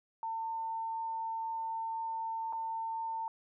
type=tone with dropouts; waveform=sine; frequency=901 Hz; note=A5; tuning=41 cents sharp; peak=-34 dBFS; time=0.23-3.28 s; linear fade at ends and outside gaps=1 ms; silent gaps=2.526-2.531 s; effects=none